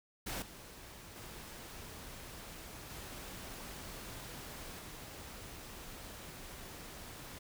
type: noise with level steps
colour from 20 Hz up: pink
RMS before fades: -40 / -52 / -49 / -47 / -49 dBFS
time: 0.26-7.39 s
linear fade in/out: 10 ms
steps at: 0.42 / 1.16 / 2.9 / 4.79 s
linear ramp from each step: 2 ms
effects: none